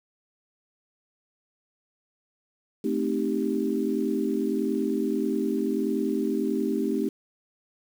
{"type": "chord", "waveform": "sine", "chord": "A half-diminished seventh", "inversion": "none", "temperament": "equal", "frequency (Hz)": [220, 261.6, 311.1, 392], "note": ["A3", "C4", "Eb4", "G4"], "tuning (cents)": [0, 0, 0, 0], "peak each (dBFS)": -29, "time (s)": [2.84, 7.09], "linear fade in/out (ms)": 5, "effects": ["8-bit"]}